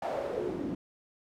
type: noise with band-pass filter sweep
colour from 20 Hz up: pink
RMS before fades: -34 dBFS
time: 0.02-0.75 s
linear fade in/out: 5 ms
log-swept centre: 770 to 240 Hz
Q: 4
effects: none